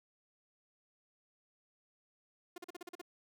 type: tone bursts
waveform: sawtooth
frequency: 353.1 Hz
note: F4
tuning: 19 cents sharp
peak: -40 dBFS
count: 8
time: 2.56-3.015 s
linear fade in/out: 5 ms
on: 21 ms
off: 41 ms
effects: none